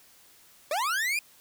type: linear sweep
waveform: 40% pulse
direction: up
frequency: 554.4 to 2489 Hz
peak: -25 dBFS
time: 0.71-1.19 s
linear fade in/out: 2 ms
effects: white hiss -57 dBFS RMS until 1.4 s